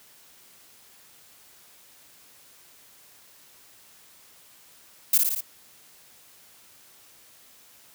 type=noise with echo; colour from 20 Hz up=violet; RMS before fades=-18 dBFS; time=5.13-5.18 s; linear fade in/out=5 ms; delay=57 ms; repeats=4; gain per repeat=-3 dB; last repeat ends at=5.408 s; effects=white hiss -54 dBFS RMS until 7.94 s + high-pass 60 Hz 12 dB/octave